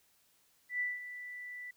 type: tone with ADSR envelope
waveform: sine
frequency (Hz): 1975.5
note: B6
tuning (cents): 0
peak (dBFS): -30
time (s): 0.69-1.71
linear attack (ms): 110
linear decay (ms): 190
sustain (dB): -12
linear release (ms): 6
effects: white hiss -70 dBFS RMS until 1.76 s